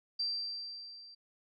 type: tone with level ramp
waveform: sine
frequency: 4699 Hz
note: D8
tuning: in tune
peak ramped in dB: -30 to -51 dBFS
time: 0.19-1.15 s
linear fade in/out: 10 ms
effects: none